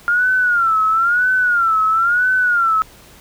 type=tone with vibrato; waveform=sine; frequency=1396.9 Hz; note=F6; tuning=in tune; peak=-12 dBFS; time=0.08-2.82 s; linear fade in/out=0 ms; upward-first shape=sine; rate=1 Hz; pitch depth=140 cents each way; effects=pink hiss -44 dBFS RMS until 3.2 s